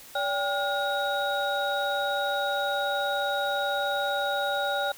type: tone cluster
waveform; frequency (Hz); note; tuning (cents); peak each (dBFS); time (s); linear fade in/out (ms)
sine; 573 / 794 / 1429 / 3795; D5 / G5 / F6 / A#7; -43 / +22 / +39 / +30; -29 / -29 / -30 / -33; 0.15-4.92; 5
effects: tanh soft clip ceiling -16 dBFS + white hiss -48 dBFS RMS until 4.97 s